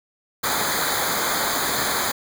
pink noise with comb filter, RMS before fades -23 dBFS, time 0.43-2.12 s, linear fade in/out 10 ms, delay 0.36 ms, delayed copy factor -1, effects none

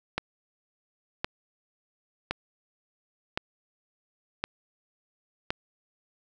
click train, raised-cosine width 0.3 ms, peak -11 dBFS, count 6, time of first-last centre 0.18-5.505 s, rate 0.939 Hz, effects none

